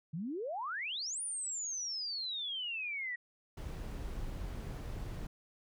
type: exponential two-way sweep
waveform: sine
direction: up then down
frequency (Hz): 146.83 to 9700 to 1899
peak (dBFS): -36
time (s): 0.13-3.16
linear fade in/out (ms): 10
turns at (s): 1.22
type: noise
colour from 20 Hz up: brown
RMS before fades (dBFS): -41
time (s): 3.57-5.27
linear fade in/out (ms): 5
effects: none